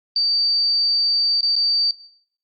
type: tone with dropouts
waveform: sine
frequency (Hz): 4624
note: D8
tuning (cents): -28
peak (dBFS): -16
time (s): 0.16-1.91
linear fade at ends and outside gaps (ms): 2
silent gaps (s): 1.409-1.429 / 1.556-1.562
effects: noise-tail reverb RT60 0.6 s tail -18 dB re dry + Opus 48 kbps